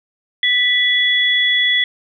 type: tone pair together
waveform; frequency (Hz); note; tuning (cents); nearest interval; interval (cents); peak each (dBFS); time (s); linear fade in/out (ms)
sine; 1970 / 3387; B6 / G#7; -5 / +33; major sixth; 938; -15; 0.43-1.84; 2
effects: none